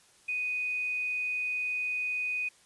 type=tone with quantisation; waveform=sine; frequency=2489 Hz; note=D#7; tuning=in tune; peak=-29 dBFS; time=0.28-2.49 s; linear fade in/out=10 ms; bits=9; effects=white hiss -61 dBFS RMS until 2.65 s + resampled to 24000 Hz